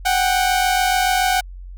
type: tone pair together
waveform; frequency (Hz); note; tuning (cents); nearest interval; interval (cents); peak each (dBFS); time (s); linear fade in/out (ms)
sawtooth; 740 / 787; F#5 / G5; 0 / +7; minor second; 107; -13 / -17; 0.05-1.41; 10
effects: added 45 Hz sine -32 dBFS peak until 1.77 s